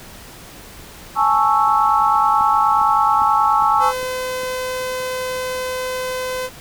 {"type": "chord", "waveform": "sine", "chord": "A major seventh", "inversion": "third", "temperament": "equal", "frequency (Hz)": [830.6, 880, 1108.7, 1318.5], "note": ["G#5", "A5", "C#6", "E6"], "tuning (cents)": [0, 0, 0, 0], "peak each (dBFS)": -18, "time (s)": [1.15, 3.93], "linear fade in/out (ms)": 50}
{"type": "click train", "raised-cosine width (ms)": 3, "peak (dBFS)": -24, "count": 6, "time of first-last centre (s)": [2.41, 4.434], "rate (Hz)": 2.47}
{"type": "tone", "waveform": "sawtooth", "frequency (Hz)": 510, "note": "C5", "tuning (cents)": -44, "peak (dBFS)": -18, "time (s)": [3.79, 6.5], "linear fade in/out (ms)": 50}
{"effects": ["pink hiss -39 dBFS RMS until 6.6 s"]}